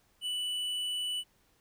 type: tone with tanh clipping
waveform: sine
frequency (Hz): 2969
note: F#7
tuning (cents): +5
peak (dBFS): -33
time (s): 0.21-1.24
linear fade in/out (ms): 50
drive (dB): 9
effects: pink hiss -69 dBFS RMS until 1.6 s